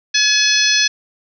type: harmonic tone with a mistuned harmonic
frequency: 850 Hz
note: G#5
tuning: 40 cents sharp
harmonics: 2 / 3 / 4 / 5 / 6 / 7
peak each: -19 / -19 / -19 / -19 / -19 / -19 dBFS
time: 0.14-0.88 s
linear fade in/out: 10 ms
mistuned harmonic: 6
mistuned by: +21 cents
effects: none